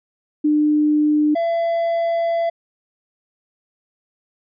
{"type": "tone pair in turn", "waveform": ["sine", "triangle"], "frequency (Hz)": [300.4, 672.7], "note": ["D4", "E5"], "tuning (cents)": [39, 35], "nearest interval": "octave + major second", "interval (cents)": 1396, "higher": "second", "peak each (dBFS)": [-13, -15], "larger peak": "first", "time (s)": [[0.44, 1.35], [1.35, 2.5]], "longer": "second", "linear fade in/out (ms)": 10, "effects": ["resampled to 11025 Hz"]}